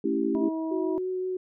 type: chord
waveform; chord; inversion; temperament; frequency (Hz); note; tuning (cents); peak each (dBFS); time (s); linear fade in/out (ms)
sine; A dominant seventh; none; equal; 220 / 277.2 / 329.6 / 392; A3 / C#4 / E4 / G4; 0 / 0 / 0 / 0; -31 / -28 / -28 / -29; 0.04-0.49; 5
type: harmonic tone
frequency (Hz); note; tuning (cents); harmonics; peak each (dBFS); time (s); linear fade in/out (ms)
321.4; E4; -44; 1 / 2 / 3; -28 / -37 / -40; 0.35-0.98; 0
type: tone with vibrato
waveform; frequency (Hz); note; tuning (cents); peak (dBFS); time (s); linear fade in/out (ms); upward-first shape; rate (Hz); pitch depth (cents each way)
sine; 370; F#4; 0; -27; 0.71-1.37; 5; triangle; 5.8; 10
effects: none